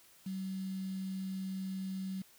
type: tone with quantisation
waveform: sine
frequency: 190 Hz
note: F#3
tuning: 46 cents sharp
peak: -36 dBFS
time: 0.26-2.22 s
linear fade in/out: 5 ms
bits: 9
effects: white hiss -62 dBFS RMS until 2.38 s